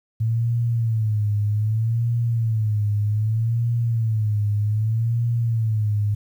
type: tone with vibrato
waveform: sine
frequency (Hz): 110.6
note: A2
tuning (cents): +9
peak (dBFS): -18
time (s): 0.2-6.15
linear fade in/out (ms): 10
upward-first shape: sine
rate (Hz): 0.64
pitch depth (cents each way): 110
effects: 9-bit